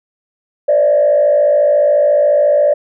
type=tone with frequency modulation; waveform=sine; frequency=587.3 Hz; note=D5; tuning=in tune; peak=-7 dBFS; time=0.68-2.74 s; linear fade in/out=10 ms; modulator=54.2 Hz; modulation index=0.81; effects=tanh soft clip ceiling -3 dBFS